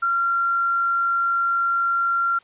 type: tone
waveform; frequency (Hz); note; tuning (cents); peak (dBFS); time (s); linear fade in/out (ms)
sine; 1376; F6; -26; -18; 0.02-2.39; 10
effects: white hiss -54 dBFS RMS until 2.43 s + resampled to 8000 Hz